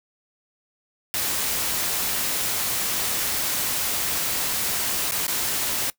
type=noise with dropouts; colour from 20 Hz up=white; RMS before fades=-25 dBFS; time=1.14-5.9 s; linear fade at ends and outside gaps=1 ms; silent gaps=5.111-5.12 / 5.267-5.28 s; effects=noise-tail reverb RT60 0.1 s tail -20 dB re dry